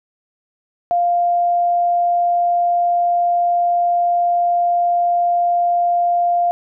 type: tone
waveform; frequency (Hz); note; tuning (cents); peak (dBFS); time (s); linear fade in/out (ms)
sine; 698.5; F5; 0; -13; 0.91-6.51; 0
effects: none